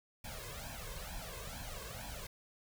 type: noise with flanger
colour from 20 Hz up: pink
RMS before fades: -45 dBFS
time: 0.24-2.27 s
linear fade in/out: 5 ms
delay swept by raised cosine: 1.2 to 1.93 ms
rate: 2.2 Hz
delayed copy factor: +1
effects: none